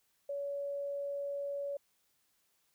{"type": "tone", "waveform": "sine", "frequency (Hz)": 565, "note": "C#5", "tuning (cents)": 33, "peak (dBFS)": -35, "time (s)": [0.29, 1.77], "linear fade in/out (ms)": 5, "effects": ["white hiss -75 dBFS RMS until 2.74 s"]}